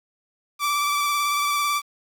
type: tone with vibrato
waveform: sawtooth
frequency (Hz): 1164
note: D6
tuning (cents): -16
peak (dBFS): -17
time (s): 0.59-1.82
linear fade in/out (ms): 50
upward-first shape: square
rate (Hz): 18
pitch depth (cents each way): 19
effects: 8-bit